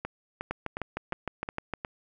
two click trains, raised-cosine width 0.5 ms, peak -16 / -18 dBFS, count 9 / 6, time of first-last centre 0.51-1.737 / 0.05-1.849 s, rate 6.52 / 2.78 Hz, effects none

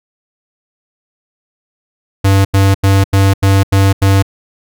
square tone bursts, 97.6 Hz, G2, 7 cents flat, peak -7 dBFS, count 7, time 2.24-4.226 s, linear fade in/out 10 ms, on 210 ms, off 86 ms, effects none

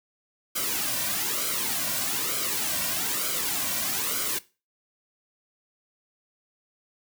white noise with flanger, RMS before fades -28 dBFS, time 0.55-4.39 s, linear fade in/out 10 ms, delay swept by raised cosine 1.1 to 2.4 ms, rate 1.1 Hz, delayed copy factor -0.7, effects noise-tail reverb RT60 0.3 s tail -19 dB re dry

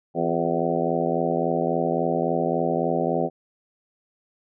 harmonic tone with a mistuned harmonic, 83.6 Hz, E2, 25 cents sharp, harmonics 2 / 3 / 4 / 5 / 6 / 7 / 8 / 9, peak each -29 / -29 / -29 / -29 / -29 / -29 / -29 / -29 dBFS, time 0.14-3.3 s, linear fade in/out 50 ms, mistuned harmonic 4, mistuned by +66 cents, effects none

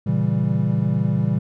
triangle chord, A# diminished seventh, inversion none, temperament equal, 116.54 / 138.59 / 164.81 / 196 Hz, A#2 / C#3 / E3 / G3, 0 / 0 / 0 / 0 cents, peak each -21 dBFS, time 0.06-1.39 s, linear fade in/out 10 ms, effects none

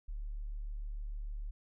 sine tone, 36.64 Hz, D1, 3 cents flat, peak -37 dBFS, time 0.08-1.51 s, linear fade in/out 10 ms, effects none

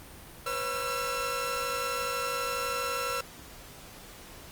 sawtooth tone cluster, 490.9 / 543 / 1347 Hz, B4 / C#5 / E6, -10 / -36 / +37 cents, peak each -32 / -33 / -28 dBFS, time 0.46-3.21 s, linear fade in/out 5 ms, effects pink hiss -48 dBFS RMS until 4.51 s + Opus 32 kbps

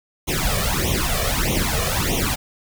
pink noise with flanger, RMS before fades -21 dBFS, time 0.27-2.36 s, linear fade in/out 20 ms, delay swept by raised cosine 0.31 to 1.71 ms, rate 1.6 Hz, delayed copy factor +1, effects none

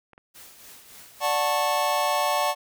clicks, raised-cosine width 0.5 ms, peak -34 dBFS, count 2, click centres 0.133 / 0.179 s
white noise with tremolo, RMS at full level -45 dBFS, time 0.34-1.52 s, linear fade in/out 20 ms, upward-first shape triangle, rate 3.5 Hz, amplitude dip 55%
square chord, D major seventh, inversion none, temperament just, 587.3 / 734.2 / 881 / 1101.2 Hz, D5 / F#5 / A5 / C#6, 0 / -14 / +2 / -12 cents, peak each -28 dBFS, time 1.2-2.55 s, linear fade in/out 50 ms
effects none

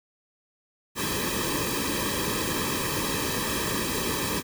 pink noise with comb filter, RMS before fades -28 dBFS, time 0.95-4.43 s, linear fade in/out 50 ms, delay 1.4 ms, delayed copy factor -1, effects none

